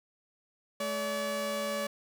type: tone pair together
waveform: sawtooth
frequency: 215 / 572.9 Hz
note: A3 / D5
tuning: -40 / -43 cents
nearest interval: octave + perfect fourth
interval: 1697 cents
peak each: -34 / -28 dBFS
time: 0.8-1.87 s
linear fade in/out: 5 ms
effects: none